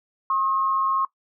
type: tone pair together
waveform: sine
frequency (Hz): 1075.7 / 1266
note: C6 / D#6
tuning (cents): +48 / +30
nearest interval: minor third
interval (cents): 282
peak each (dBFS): -20 / -30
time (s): 0.3-1.05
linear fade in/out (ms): 2
effects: noise-tail reverb RT60 0.1 s tail -19 dB re dry